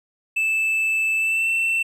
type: tone with pitch glide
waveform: triangle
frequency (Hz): 2633 to 2685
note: E7 to E7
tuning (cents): -3 to +31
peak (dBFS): -17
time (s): 0.36-1.83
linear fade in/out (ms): 10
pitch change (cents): +34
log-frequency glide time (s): 1.17-1.5
effects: none